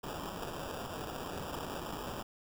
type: noise with sample-and-hold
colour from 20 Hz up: white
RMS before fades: -41 dBFS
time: 0.03-2.23 s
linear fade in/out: 10 ms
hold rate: 2100 Hz
effects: none